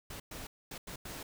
pink noise bursts at uneven times, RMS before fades -44 dBFS, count 5, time 0.1-0.2 / 0.31-0.47 / 0.71-0.78 / 0.87-0.96 / 1.05-1.23 s, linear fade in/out 5 ms, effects none

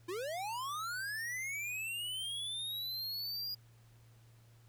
square linear sweep, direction up, 329.6 to 4887 Hz, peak -38 dBFS, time 0.08-3.55 s, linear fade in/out 10 ms, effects added 115 Hz sine -59 dBFS peak until 4.68 s + pink hiss -69 dBFS RMS until 4.68 s

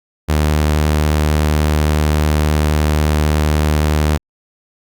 sawtooth tone, 75.9 Hz, D#2, 42 cents flat, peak -8 dBFS, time 0.28-4.18 s, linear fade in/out 20 ms, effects Opus 48 kbps

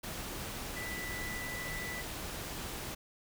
sine tone in noise, 1981 Hz, B6, 5 cents sharp, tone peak -40 dBFS, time 0.76-2.02 s, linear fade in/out 10 ms, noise pink, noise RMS -41 dBFS, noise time 0.03-2.95 s, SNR -2 dB, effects none

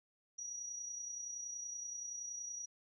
sine tone with amplitude modulation, 5790 Hz, F#8, 38 cents flat, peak -40 dBFS, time 0.38-2.66 s, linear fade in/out 10 ms, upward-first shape sine, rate 30.6 Hz, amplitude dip 45%, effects none

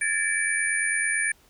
sine tone cluster, 1701 / 1790 / 2312 / 9240 Hz, G#6 / A6 / D7 / D9, +41 / +29 / -28 / -29 cents, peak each -28 dBFS, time 0.01-1.32 s, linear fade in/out 5 ms, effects pink hiss -59 dBFS RMS until 1.49 s

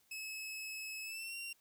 sawtooth tone with pitch glide, 2585 to 2755 Hz, E7 to F7, -34 to -24 cents, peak -39 dBFS, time 0.11-1.53 s, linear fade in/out 5 ms, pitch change +110 cents, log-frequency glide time 1.03-1.36 s, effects white hiss -72 dBFS RMS until 1.6 s

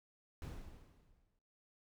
brown noise with exponential decay, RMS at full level -42 dBFS, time 0.42-1.39 s, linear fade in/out 1 ms, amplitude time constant 210 ms, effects noise-tail reverb RT60 0.5 s tail -21 dB re dry

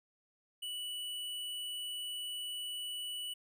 square tone, 2956 Hz, F#7, 2 cents flat, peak -39 dBFS, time 0.62-3.34 s, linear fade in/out 10 ms, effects none

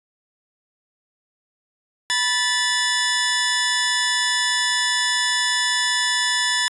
15% pulse tone pair together, 980.5 / 1745 Hz, B5 / A6, -13 / -15 cents, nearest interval minor seventh, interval 998 cents, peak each -18 / -13 dBFS, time 2.1-6.68 s, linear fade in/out 0 ms, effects resampled to 24000 Hz

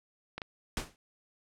clicks, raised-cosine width 0.3 ms, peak -22 dBFS, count 2, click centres 0.38 / 0.418 s
pink noise with exponential decay, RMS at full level -31 dBFS, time 0.77-0.96 s, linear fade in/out 1 ms, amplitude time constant 40 ms
effects low-pass 10000 Hz 12 dB/octave

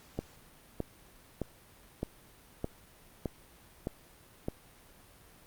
click train, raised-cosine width 2 ms, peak -19 dBFS, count 8, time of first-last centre 0.19-4.484 s, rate 1.63 Hz, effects pink hiss -58 dBFS RMS until 5.46 s + Opus 48 kbps

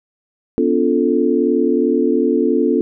sine chord, B half-diminished seventh, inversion none, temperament equal with one note detuned, 246.9 / 286.3 / 349.2 / 440 Hz, B3 / D4 / F4 / A4, 0 / -44 / 0 / 0 cents, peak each -18 dBFS, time 0.58-2.81 s, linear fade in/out 0 ms, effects none

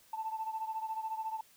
sine beating tone pair, 880 / 894 Hz, A5 / A5, 0 / +27 cents, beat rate 14 Hz, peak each -36 / -40 dBFS, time 0.13-1.41 s, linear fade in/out 5 ms, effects tanh soft clip ceiling -28 dBFS + white hiss -63 dBFS RMS until 1.56 s

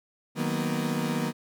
35% pulse chord, B major seventh, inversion first, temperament equal with one note detuned, 155.56 / 185 / 233.1 / 248.9 Hz, D#3 / F#3 / A#3 / B3, 0 / 0 / 0 / +14 cents, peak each -30 / -32 / -29 / -31 dBFS, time 0.35-1.33 s, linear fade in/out 50 ms, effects none

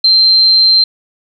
sine tone, 4137 Hz, C8, 20 cents flat, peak -5 dBFS, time 0.04-0.84 s, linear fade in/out 5 ms, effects none

